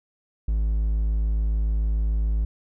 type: tone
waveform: triangle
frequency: 53.5 Hz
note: A1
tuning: 48 cents flat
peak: -18 dBFS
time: 0.48-2.45 s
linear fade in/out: 5 ms
effects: none